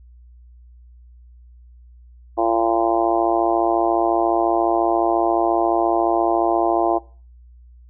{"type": "harmonic tone", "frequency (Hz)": 114.3, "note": "A#2", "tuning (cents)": -34, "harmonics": [3, 4, 5, 6, 7, 8, 9], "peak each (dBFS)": [-21, -28, -26, -20, -24, -28, -28], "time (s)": [2.37, 6.99], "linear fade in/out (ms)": 20, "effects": ["noise-tail reverb RT60 0.4 s tail -20 dB re dry", "added 60 Hz sine -43 dBFS peak until 7.89 s"]}